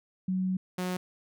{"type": "tone pair in turn", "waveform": ["sine", "sawtooth"], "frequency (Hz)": [186.3, 182.04], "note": ["F#3", "F#3"], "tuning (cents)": [12, -28], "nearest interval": "unison", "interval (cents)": 40, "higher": "first", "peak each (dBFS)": -26, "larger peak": "neither", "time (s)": [[0.28, 0.57], [0.78, 0.97]], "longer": "first", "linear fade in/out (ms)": 5, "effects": []}